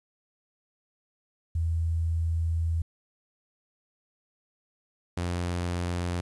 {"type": "tone pair in turn", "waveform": ["sine", "sawtooth"], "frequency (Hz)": [82.41, 87.82], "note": ["E2", "F2"], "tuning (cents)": [0, 10], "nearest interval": "minor second", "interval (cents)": 110, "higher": "second", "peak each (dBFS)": -24, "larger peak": "neither", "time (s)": [[1.55, 2.82], [5.17, 6.21]], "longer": "first", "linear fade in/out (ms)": 5, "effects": ["resampled to 24000 Hz", "10-bit"]}